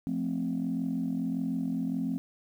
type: chord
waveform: sine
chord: F major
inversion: none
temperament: equal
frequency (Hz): 174.61 / 220 / 261.6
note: F3 / A3 / C4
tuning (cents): 0 / 0 / 0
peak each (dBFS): -33 / -33 / -30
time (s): 0.07-2.18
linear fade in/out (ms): 0
effects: tanh soft clip ceiling -22 dBFS + 10-bit